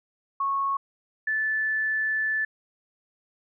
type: tone pair in turn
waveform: sine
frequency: 1101 / 1747.7 Hz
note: C#6 / A6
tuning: -12 / -12 cents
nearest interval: minor sixth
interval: 800 cents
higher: second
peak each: -23 dBFS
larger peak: neither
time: 0.4-0.77 / 1.27-2.45 s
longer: second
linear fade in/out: 5 ms
effects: none